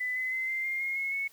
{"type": "tone with pitch steps", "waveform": "sine", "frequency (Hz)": [2001, 2029, 2057, 2086, 2115, 2145, 2175, 2205], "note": ["B6", "B6", "C7", "C7", "C7", "C7", "C#7", "C#7"], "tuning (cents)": [22, 46, -30, -6, 18, 42, -33, -10], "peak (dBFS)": -29, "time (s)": [0, 1.28], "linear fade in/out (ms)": 10, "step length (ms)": 160, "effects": ["white hiss -59 dBFS RMS until 1.32 s"]}